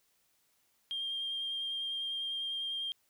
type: tone with vibrato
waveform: sine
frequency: 3200 Hz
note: G7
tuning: 35 cents sharp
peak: -33 dBFS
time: 0.91-2.92 s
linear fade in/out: 0 ms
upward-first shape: sine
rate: 10 Hz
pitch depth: 13 cents each way
effects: tanh soft clip ceiling -29 dBFS + white hiss -73 dBFS RMS until 3.09 s